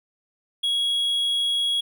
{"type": "tone", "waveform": "triangle", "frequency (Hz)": 3322, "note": "G#7", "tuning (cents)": 0, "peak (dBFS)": -19, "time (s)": [0.63, 1.81], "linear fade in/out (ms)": 10, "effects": []}